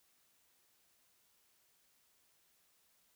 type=silence; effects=white hiss -73 dBFS RMS until 3.15 s